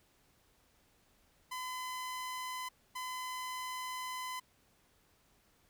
sawtooth tone bursts at uneven times, 1015 Hz, B5, 47 cents sharp, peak -35 dBFS, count 2, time 1.51-2.69 / 2.95-4.4 s, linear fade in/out 10 ms, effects pink hiss -70 dBFS RMS until 5.69 s

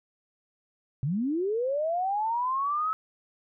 sine linear sweep, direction up, 123.8 to 1300 Hz, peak -25 dBFS, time 1.03-2.93 s, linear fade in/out 0 ms, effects none

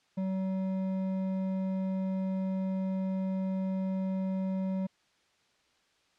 sine tone with hard clipping, 189.6 Hz, F#3, 43 cents sharp, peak -31 dBFS, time 0.17-4.87 s, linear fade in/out 10 ms, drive 8 dB, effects white hiss -69 dBFS RMS until 6.18 s + low-pass 5000 Hz 12 dB/octave

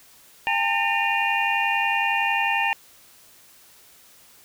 sine tone cluster, 804 / 895 / 1815 / 2440 / 2772 Hz, G5 / A5 / A#6 / D#7 / F7, +44 / +29 / -47 / -34 / -14 cents, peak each -26 dBFS, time 0.47-2.73 s, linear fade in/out 0 ms, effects tanh soft clip ceiling -8 dBFS + white hiss -52 dBFS RMS until 4.44 s

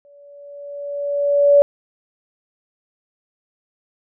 sine tone with exponential growth, 572 Hz, D5, 46 cents flat, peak -6 dBFS, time 0.05-1.62 s, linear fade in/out 0 ms, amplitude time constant 340 ms, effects none

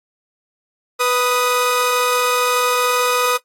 sawtooth tone pair together, 493.9 / 1244.6 Hz, B4 / D#6, 0 / 0 cents, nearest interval octave + major third, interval 1600 cents, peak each -14 dBFS, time 0.99-3.38 s, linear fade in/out 20 ms, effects noise-tail reverb RT60 0.1 s tail -18 dB re dry + AAC 48 kbps

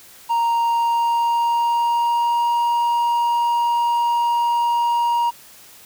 triangle tone with pitch glide, 932.3 to 945.3 Hz, A#5 to A#5, 0 to +24 cents, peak -14 dBFS, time 0.29-5.31 s, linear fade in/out 20 ms, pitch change +24 cents, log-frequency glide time 0.63-2.5 s, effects white hiss -45 dBFS RMS until 5.85 s

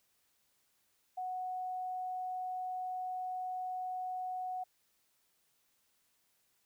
sine tone, 738 Hz, F#5, 5 cents flat, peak -36 dBFS, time 1.17-4.64 s, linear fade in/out 10 ms, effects white hiss -75 dBFS RMS until 6.65 s

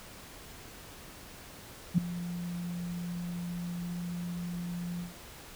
sine tone with ADSR envelope, 174.61 Hz, F3, in tune, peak -18 dBFS, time 1.94-5.14 s, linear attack 40 ms, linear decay 4 ms, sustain -16 dB, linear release 140 ms, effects pink hiss -49 dBFS RMS until 5.55 s

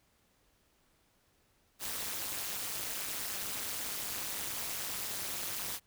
white noise with amplitude modulation, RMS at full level -34 dBFS, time 1.79-5.8 s, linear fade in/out 50 ms, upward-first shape sine, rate 210 Hz, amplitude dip 100%, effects pink hiss -71 dBFS RMS until 5.86 s

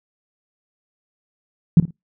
sine tone with echo, 166.5 Hz, E3, 18 cents sharp, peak -5 dBFS, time 1.77-1.8 s, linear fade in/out 2 ms, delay 54 ms, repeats 2, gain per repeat -14 dB, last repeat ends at 1.908 s, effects noise-tail reverb RT60 0.2 s tail -26 dB re dry

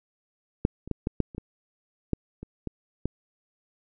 clicks, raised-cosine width 3 ms, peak -7 / -26 / -14 / -13 / -9 / -29 / -20 / -11 / -25 / -18 / -14 dBFS, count 11, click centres 0.651 / 0.876 / 0.913 / 1.071 / 1.203 / 1.348 / 1.381 / 2.133 / 2.43 / 2.673 / 3.056 s, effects none

